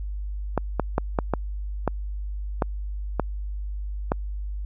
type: clicks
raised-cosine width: 1 ms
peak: -7 dBFS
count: 9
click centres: 0.577 / 0.797 / 0.981 / 1.188 / 1.337 / 1.877 / 2.622 / 3.197 / 4.119 s
effects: added 50 Hz sine -28 dBFS peak until 4.65 s